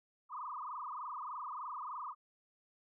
sine tone with frequency modulation, 1108.7 Hz, C#6, in tune, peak -40 dBFS, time 0.29-2.15 s, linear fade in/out 50 ms, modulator 23.3 Hz, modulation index 6.1, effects none

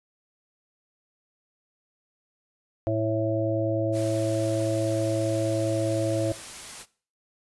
harmonic tone, 110 Hz, A2, in tune, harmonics 1 / 3 / 5 / 6, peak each -28 / -28 / -28 / -28 dBFS, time 2.87-6.32 s, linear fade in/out 0 ms
white noise, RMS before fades -40 dBFS, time 3.92-6.86 s, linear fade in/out 50 ms
effects noise-tail reverb RT60 0.4 s tail -18 dB re dry + resampled to 24000 Hz

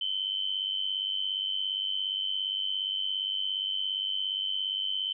sine tone with amplitude modulation, 3072 Hz, G7, 36 cents flat, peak -25 dBFS, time 0.01-5.13 s, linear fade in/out 5 ms, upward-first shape sine, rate 97.3 Hz, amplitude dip 75%, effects none

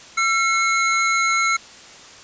square tone pair together, 1348.7 / 2170 Hz, E6 / C#7, +39 / -37 cents, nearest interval minor sixth, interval 824 cents, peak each -20 dBFS, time 0.17-1.57 s, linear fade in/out 10 ms, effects white hiss -42 dBFS RMS until 2.23 s + resampled to 16000 Hz

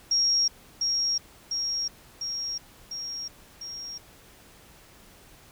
sine tone with echo, 5588 Hz, F8, in tune, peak -20 dBFS, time 0.11-0.48 s, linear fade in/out 5 ms, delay 700 ms, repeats 5, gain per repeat -3 dB, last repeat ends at 3.98 s, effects pink hiss -53 dBFS RMS until 5.51 s

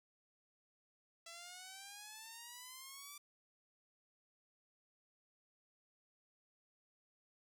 5% pulse exponential sweep, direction up, 665 to 1174.7 Hz, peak -39 dBFS, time 1.26-3.18 s, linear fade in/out 5 ms, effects none

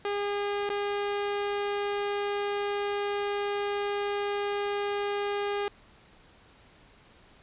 sawtooth tone with dropouts, 406.9 Hz, G#4, 35 cents flat, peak -24 dBFS, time 0.05-5.68 s, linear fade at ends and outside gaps 1 ms, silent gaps 0.691-0.7 s, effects pink hiss -57 dBFS RMS until 7.42 s + resampled to 8000 Hz

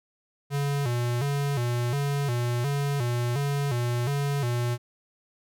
square tone with vibrato, 130.81 Hz, C3, in tune, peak -25 dBFS, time 0.5-4.78 s, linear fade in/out 50 ms, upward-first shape square, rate 1.4 Hz, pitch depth 140 cents each way, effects none

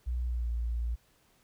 sine tone with pitch glide, 61 to 58.25 Hz, B1 to A#1, -21 to -1 cents, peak -29 dBFS, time 0.06-0.96 s, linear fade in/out 20 ms, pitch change -80 cents, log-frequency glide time 0.26-0.48 s, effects pink hiss -67 dBFS RMS until 1.43 s

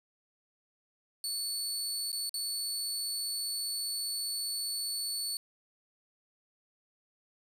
25% pulse tone with dropouts, 4445 Hz, C#8, 4 cents sharp, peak -28 dBFS, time 1.24-5.37 s, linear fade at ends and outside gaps 1 ms, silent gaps 2.118-2.128 / 2.294-2.341 s, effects 9-bit

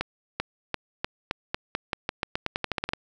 accelerating click train, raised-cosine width 0.3 ms, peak -10 dBFS, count 19, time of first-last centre 0.01-2.934 s, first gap 390 ms, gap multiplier 0.88, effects none

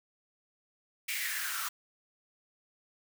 white noise with high-pass filter sweep, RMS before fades -35 dBFS, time 1.08-1.69 s, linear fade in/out 10 ms, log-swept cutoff 2300 to 1200 Hz, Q 5.4, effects none

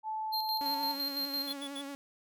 sine tone with pitch glide, 871 to 887.8 Hz, A5 to A5, -18 to +15 cents, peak -33 dBFS, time 0.03-0.96 s, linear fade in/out 50 ms, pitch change +33 cents, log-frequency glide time 0.54-0.81 s
square tone with tremolo, 4186 Hz, C8, in tune, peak -32 dBFS, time 0.32-1.53 s, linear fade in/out 20 ms, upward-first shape square, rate 5.9 Hz, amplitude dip 55%
sawtooth tone with vibrato, 279.4 Hz, C#4, 14 cents sharp, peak -36 dBFS, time 0.61-1.95 s, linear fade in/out 0 ms, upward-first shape triangle, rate 11 Hz, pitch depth 39 cents each way
square tone bursts, 3424 Hz, A7, 48 cents flat, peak -40 dBFS, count 3, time 1.47-1.818 s, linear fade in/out 10 ms, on 66 ms, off 75 ms
effects none

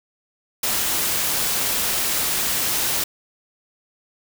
white noise, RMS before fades -22 dBFS, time 0.63-3.04 s, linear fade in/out 5 ms, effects none

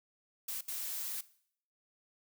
blue noise bursts at uneven times, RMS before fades -39 dBFS, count 2, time 0.48-0.61 / 0.68-1.21 s, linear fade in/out 5 ms, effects noise-tail reverb RT60 0.6 s tail -18 dB re dry

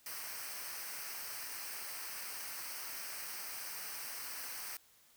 white noise with comb filter, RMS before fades -44 dBFS, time 0.06-4.77 s, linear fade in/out 2 ms, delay 0.28 ms, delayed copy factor -0.7, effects white hiss -66 dBFS RMS until 5.16 s

